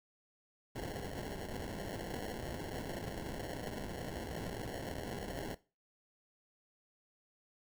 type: noise with sample-and-hold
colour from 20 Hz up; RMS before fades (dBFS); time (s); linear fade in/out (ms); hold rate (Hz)
white; -42; 0.75-5.55; 10; 1225
effects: noise-tail reverb RT60 0.3 s tail -18 dB re dry